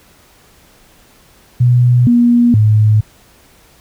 sine tone with pitch steps, 122.9 / 239.2 / 107.4 Hz, B2 / A#3 / A2, -8 / +45 / -41 cents, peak -6 dBFS, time 1.6-3.01 s, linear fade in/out 10 ms, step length 470 ms, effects pink hiss -47 dBFS RMS until 3.8 s

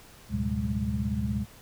sine tone cluster, 75.3 / 110.5 / 127.1 / 190 / 206.8 Hz, D2 / A2 / C3 / F#3 / G#3, +44 / +8 / -50 / +46 / -7 cents, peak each -32 / -34 / -34 / -37 / -30 dBFS, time 0.29-1.46 s, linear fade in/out 50 ms, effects pink hiss -52 dBFS RMS until 1.61 s

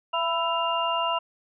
sine tone cluster, 672 / 993 / 1326 / 2801 Hz, E5 / B5 / E6 / F7, +33 / +9 / +10 / +4 cents, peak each -29 / -26 / -31 / -30 dBFS, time 0.13-1.19 s, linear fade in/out 10 ms, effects none

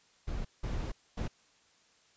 brown noise bursts at uneven times, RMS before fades -35 dBFS, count 3, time 0.27-0.45 / 0.63-0.92 / 1.17-1.28 s, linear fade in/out 10 ms, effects white hiss -66 dBFS RMS until 2.16 s + resampled to 16000 Hz

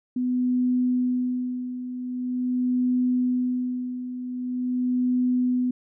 sine tone with tremolo, 250.1 Hz, B3, 22 cents sharp, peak -19 dBFS, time 0.16-5.71 s, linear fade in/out 5 ms, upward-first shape sine, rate 0.44 Hz, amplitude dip 70%, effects none

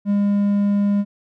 triangle tone, 202.7 Hz, G#3, 42 cents flat, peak -13 dBFS, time 0.05-1.05 s, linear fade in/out 50 ms, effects none

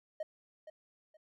triangle tone with echo, 622.3 Hz, D#5, in tune, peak -32 dBFS, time 0.2-0.23 s, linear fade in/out 5 ms, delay 470 ms, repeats 2, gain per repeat -12 dB, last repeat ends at 1.17 s, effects tanh soft clip ceiling -30 dBFS

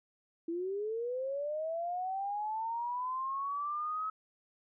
sine linear sweep, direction up, 327 to 1287 Hz, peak -33 dBFS, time 0.48-4.1 s, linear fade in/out 5 ms, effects none

